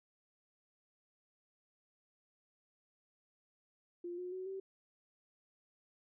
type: tone with pitch steps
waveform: sine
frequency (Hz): 349.2 / 360.7 / 372.5 / 384.8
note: F4 / F#4 / F#4 / G4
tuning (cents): 0 / -44 / +12 / -32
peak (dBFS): -40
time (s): 4.04-4.6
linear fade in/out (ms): 5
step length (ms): 140
effects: none